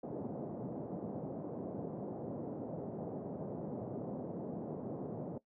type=band-pass noise; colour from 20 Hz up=pink; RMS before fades=-42 dBFS; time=0.03-5.38 s; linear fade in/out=5 ms; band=140 to 640 Hz; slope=24 dB/octave; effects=noise-tail reverb RT60 0.1 s tail -18 dB re dry